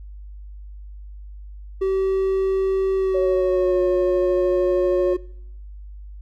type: tone with pitch glide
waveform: triangle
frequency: 383.6 to 360 Hz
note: G4 to F#4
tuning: -37 to -47 cents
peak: -16 dBFS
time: 1.81-5.17 s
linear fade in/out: 10 ms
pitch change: -110 cents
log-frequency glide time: 2.96-3.8 s
type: tone with vibrato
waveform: sine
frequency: 554.4 Hz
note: C#5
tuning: in tune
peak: -20 dBFS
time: 3.14-5.14 s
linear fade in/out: 10 ms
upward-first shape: sine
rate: 13 Hz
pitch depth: 19 cents each way
effects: noise-tail reverb RT60 0.7 s tail -22 dB re dry + added 50 Hz sine -35 dBFS peak until 6.21 s